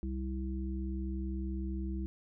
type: harmonic tone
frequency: 65.41 Hz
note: C2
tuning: in tune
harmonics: 1 / 3 / 5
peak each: -35 / -40 / -42 dBFS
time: 0.03-2.06 s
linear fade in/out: 0 ms
effects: none